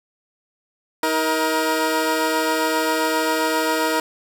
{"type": "tone pair together", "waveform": "15% pulse", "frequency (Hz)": [317.3, 472.2], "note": ["D#4", "A#4"], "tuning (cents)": [34, 22], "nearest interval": "perfect fifth", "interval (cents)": 688, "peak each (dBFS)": -15, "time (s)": [1.03, 4], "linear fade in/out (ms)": 2, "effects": []}